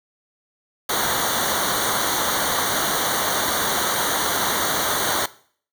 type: noise with comb filter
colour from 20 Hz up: pink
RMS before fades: -22 dBFS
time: 0.89-5.26 s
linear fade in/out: 5 ms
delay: 0.39 ms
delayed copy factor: -1
effects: noise-tail reverb RT60 0.5 s tail -18 dB re dry